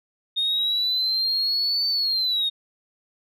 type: linear two-way sweep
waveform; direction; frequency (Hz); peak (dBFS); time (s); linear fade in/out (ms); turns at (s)
sine; up then down; 3686 to 4553 to 3686; -19; 0.36-2.5; 20; 1.89
effects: tanh soft clip ceiling -17 dBFS